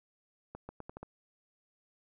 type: accelerating click train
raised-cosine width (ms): 1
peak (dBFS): -29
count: 6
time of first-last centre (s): 0.55-1.03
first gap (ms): 140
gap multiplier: 0.81
effects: none